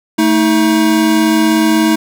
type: tone pair together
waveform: square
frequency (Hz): 221.2 / 317.6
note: A3 / D#4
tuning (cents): +9 / +36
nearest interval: tritone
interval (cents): 627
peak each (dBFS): -14 / -11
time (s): 0.18-1.96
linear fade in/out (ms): 10
effects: none